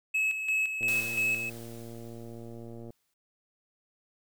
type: tone with tremolo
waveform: triangle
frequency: 2581 Hz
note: E7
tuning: 37 cents flat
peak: -23 dBFS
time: 0.14-1.5 s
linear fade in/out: 10 ms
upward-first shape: square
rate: 2.9 Hz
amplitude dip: 55%
type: click train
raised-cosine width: 2 ms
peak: -32 dBFS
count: 244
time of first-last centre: 0.81-2.905 s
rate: 116 Hz
type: noise with exponential decay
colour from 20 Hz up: white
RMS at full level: -38 dBFS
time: 0.88-3.14 s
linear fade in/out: 2 ms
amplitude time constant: 490 ms
effects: none